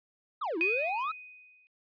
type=exponential two-way sweep; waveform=triangle; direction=down then up; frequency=1349 to 311.1 to 1349 Hz; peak=-28 dBFS; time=0.41-1.12 s; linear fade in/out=10 ms; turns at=0.58 s
type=tone with exponential decay; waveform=sine; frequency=2496 Hz; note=D#7; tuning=5 cents sharp; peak=-22 dBFS; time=0.61-1.67 s; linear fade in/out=0 ms; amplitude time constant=230 ms
effects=tanh soft clip ceiling -20 dBFS + resampled to 11025 Hz